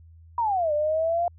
sine exponential two-way sweep, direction down then up, 976 to 589 to 702 Hz, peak -21 dBFS, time 0.38-1.28 s, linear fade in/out 2 ms, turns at 0.73 s, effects added 82 Hz sine -47 dBFS peak until 1.38 s

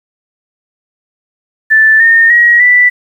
sine tone with pitch steps, 1760 / 1828.4 / 1899.4 / 1973.3 Hz, A6 / A#6 / A#6 / B6, 0 / -34 / +32 / -2 cents, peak -3 dBFS, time 1.7-2.9 s, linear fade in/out 20 ms, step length 300 ms, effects 7-bit

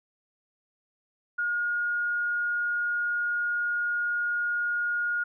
sine tone, 1431 Hz, F6, 42 cents sharp, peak -25 dBFS, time 1.38-5.24 s, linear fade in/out 10 ms, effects none

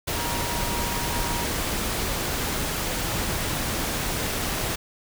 sine tone in noise, 948 Hz, A#5, 29 cents sharp, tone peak -33 dBFS, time 0.15-1.45 s, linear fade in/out 10 ms, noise pink, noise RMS -27 dBFS, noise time 0.07-4.76 s, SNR -9 dB, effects none

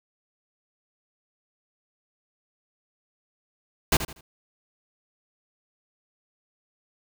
pink noise with echo, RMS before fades -19 dBFS, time 3.92-3.97 s, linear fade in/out 5 ms, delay 80 ms, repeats 3, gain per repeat -11 dB, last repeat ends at 4.21 s, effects none

